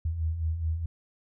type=beating tone pair; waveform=sine; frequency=77 / 81.7 Hz; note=D#2 / E2; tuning=-17 / -15 cents; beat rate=4.7 Hz; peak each=-35 / -27 dBFS; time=0.05-0.86 s; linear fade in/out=5 ms; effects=none